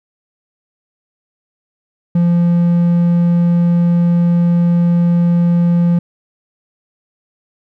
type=tone; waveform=triangle; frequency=172.5 Hz; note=F3; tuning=21 cents flat; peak=-7 dBFS; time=2.15-5.99 s; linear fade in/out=5 ms; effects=none